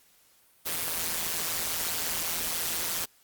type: noise with amplitude modulation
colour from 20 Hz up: white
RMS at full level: -27 dBFS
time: 0.65-3.06 s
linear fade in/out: 20 ms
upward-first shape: sine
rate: 166 Hz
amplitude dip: 85%
effects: white hiss -62 dBFS RMS until 3.23 s + Opus 48 kbps